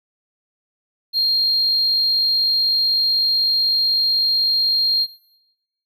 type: tone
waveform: triangle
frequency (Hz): 4216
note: C8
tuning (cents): +12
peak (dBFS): -12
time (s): 1.13-5.07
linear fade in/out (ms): 50
effects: noise-tail reverb RT60 0.9 s tail -21 dB re dry + tanh soft clip ceiling -12 dBFS